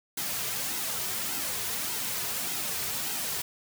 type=noise with flanger; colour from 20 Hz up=white; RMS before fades=-32 dBFS; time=0.17-3.42 s; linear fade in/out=5 ms; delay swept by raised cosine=1.7 to 3.7 ms; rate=1.7 Hz; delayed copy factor=-0.6; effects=none